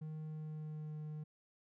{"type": "tone with pitch glide", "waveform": "triangle", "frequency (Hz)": [155.56, 152.8], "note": ["D#3", "D#3"], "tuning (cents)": [0, -31], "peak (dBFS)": -40, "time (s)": [0.01, 1.24], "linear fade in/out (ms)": 10, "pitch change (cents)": -31, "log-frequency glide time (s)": [0.21, 0.98], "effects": []}